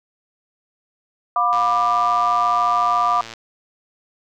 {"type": "chord", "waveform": "sine", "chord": "B diminished", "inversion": "second", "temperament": "just", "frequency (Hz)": [711.2, 987.8, 1185.3], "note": ["F5", "B5", "D6"], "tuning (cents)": [31, 0, 16], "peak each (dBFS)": [-21, -22, -17], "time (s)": [1.36, 3.21], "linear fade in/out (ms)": 2}
{"type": "click train", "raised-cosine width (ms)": 0.2, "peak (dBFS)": -17, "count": 207, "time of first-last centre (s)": [1.53, 3.337], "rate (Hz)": 114}
{"effects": []}